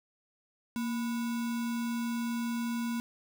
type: tone with sample-and-hold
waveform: sine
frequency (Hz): 233.6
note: A#3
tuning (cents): +4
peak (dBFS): -30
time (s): 0.76-3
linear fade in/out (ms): 0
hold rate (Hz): 1225
effects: none